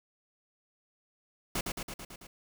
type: noise with echo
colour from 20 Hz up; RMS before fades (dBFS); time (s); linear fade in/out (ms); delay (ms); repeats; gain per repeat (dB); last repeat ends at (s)
pink; -32; 1.55-1.61; 5; 110; 6; -3; 2.27
effects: none